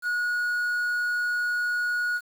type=tone with quantisation; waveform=triangle; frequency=1453 Hz; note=F#6; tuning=32 cents flat; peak=-22 dBFS; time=0.02-2.21 s; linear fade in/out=50 ms; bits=8; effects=none